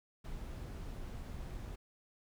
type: noise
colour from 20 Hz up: brown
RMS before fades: -44 dBFS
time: 0.24-1.76 s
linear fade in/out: 10 ms
effects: none